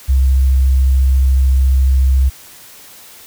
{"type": "tone with vibrato", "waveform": "sine", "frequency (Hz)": 66, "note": "C2", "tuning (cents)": 16, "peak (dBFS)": -8, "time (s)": [0.08, 2.3], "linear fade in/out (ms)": 20, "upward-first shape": "square", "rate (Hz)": 14, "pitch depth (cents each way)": 10, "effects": ["white hiss -39 dBFS RMS until 3.26 s"]}